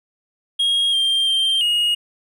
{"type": "tone with pitch steps", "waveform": "triangle", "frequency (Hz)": [3268, 3182, 3158, 2873], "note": ["G#7", "G7", "G7", "F7"], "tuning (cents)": [-29, 25, 12, 48], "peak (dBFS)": -14, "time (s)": [0.59, 1.95], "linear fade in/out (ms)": 10, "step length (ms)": 340, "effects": []}